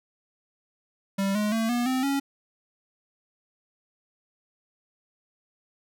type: tone with pitch steps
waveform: square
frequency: 196 / 210.1 / 225.1 / 241.3 / 258.6 / 277.2 Hz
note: G3 / G#3 / A3 / B3 / C4 / C#4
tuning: 0 / +20 / +40 / -40 / -20 / 0 cents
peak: -24 dBFS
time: 1.18-2.2 s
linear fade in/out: 10 ms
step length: 170 ms
effects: none